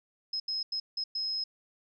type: tone bursts at uneven times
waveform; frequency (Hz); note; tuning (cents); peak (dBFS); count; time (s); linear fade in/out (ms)
sine; 5130; E8; -48; -30; 5; 0.33-0.4 / 0.48-0.63 / 0.72-0.8 / 0.97-1.04 / 1.15-1.44; 5
effects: none